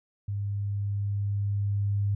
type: tone with level ramp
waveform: sine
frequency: 101.1 Hz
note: G#2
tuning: 46 cents flat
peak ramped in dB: -28 to -23 dBFS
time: 0.28-2.15 s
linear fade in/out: 5 ms
effects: none